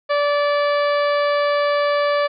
harmonic tone, 580 Hz, D5, 22 cents flat, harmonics 1 / 2 / 3 / 4 / 5 / 6 / 7 / 8, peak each -17 / -22 / -27 / -31 / -36 / -36 / -39 / -36 dBFS, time 0.09-2.28 s, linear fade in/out 20 ms, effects none

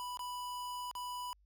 square tone with dropouts, 987.8 Hz, B5, in tune, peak -40 dBFS, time 0-1.33 s, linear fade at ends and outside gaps 0 ms, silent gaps 0.172-0.193 / 0.913-0.952 s, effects added 50 Hz sine -65 dBFS peak until 1.45 s

